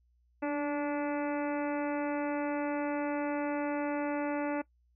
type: harmonic tone with a mistuned harmonic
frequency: 290 Hz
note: D4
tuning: 22 cents flat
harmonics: 1 / 2 / 3 / 4 / 5 / 6 / 7 / 8 / 9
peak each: -32 / -35 / -39 / -46 / -44 / -49 / -47 / -51 / -50 dBFS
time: 0.42-4.62 s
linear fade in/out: 10 ms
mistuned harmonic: 1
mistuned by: +24 cents
effects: noise-tail reverb RT60 0.1 s tail -20 dB re dry + added 60 Hz sine -66 dBFS peak until 4.95 s